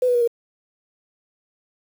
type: tone with pitch steps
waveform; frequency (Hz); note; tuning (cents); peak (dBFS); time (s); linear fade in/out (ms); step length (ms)
sine; 503 / 491.5 / 480.3 / 469.3; B4 / B4 / B4 / A#4; +32 / -8 / -48 / +12; -15; 0.02-0.276; 5; 64
effects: 7-bit